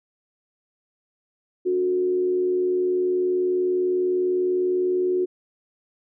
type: tone with frequency modulation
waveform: sine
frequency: 364.4 Hz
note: F#4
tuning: 26 cents flat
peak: -19 dBFS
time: 1.65-5.26 s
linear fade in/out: 20 ms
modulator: 79.8 Hz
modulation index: 0.34
effects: none